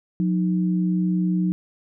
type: tone pair together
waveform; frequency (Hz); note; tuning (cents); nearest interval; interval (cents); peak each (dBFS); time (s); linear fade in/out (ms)
sine; 180.2 / 311.4; F#3 / D#4; -45 / +2; major sixth; 947; -19 / -27; 0.2-1.52; 0
effects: none